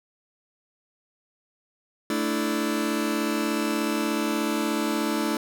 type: chord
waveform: sawtooth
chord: A suspended fourth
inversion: none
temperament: just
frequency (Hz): 220 / 293.3 / 330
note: A3 / D4 / E4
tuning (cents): 0 / -2 / +2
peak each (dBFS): -24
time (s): 2.1-5.37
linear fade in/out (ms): 2
effects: none